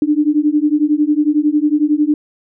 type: beating tone pair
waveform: sine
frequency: 293.7 / 304.7 Hz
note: D4 / D#4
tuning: 0 / -36 cents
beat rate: 11 Hz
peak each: -14 dBFS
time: 0.02-2.14 s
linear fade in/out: 2 ms
effects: none